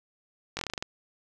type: slowing click train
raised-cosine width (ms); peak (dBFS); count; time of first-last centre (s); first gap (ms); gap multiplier
0.2; -14; 9; 0.57-0.825; 20; 1.13
effects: none